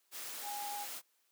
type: tone in noise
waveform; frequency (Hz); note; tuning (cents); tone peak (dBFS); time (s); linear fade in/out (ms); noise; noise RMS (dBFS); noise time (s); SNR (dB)
sine; 821; G#5; -20; -40; 0.42-0.87; 50; white; -44; 0.11-1.02; +1
effects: white hiss -75 dBFS RMS until 1.31 s + high-pass 300 Hz 12 dB/octave